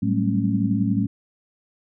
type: tone cluster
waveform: sine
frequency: 110.4 / 188.6 / 199.9 / 218.7 / 273.4 Hz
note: A2 / F#3 / G3 / A3 / C#4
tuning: +6 / +33 / +34 / -10 / -24 cents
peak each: -25 dBFS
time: 0.02-1.07 s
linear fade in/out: 10 ms
effects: none